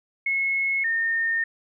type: tone pair in turn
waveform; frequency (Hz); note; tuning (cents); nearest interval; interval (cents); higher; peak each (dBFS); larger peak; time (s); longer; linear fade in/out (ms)
sine; 2180 / 1825.8; C#7 / A#6; -29 / -36; minor third; 307; first; -21; neither; 0.26-0.84 / 0.84-1.44; second; 5
effects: none